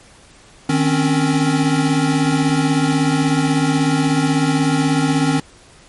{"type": "tone cluster", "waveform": "square", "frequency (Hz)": [154.7, 262.9, 279.2], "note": ["D#3", "C4", "C#4"], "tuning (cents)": [-10, 8, 13], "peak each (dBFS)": -19, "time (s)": [0.69, 5.4], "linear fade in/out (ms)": 5, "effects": ["pink hiss -46 dBFS RMS until 5.88 s", "MP3 48 kbps"]}